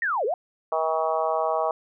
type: linear two-way sweep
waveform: sine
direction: down then up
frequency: 1905 to 392.9 to 764 Hz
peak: -22 dBFS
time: 0.02-0.34 s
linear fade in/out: 2 ms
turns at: 0.25 s
type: harmonic tone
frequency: 160 Hz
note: D#3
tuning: 49 cents sharp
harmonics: 3 / 4 / 5 / 6 / 7 / 8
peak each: -30 / -25 / -28 / -32 / -29 / -38 dBFS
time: 0.72-1.71 s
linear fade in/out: 2 ms
effects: none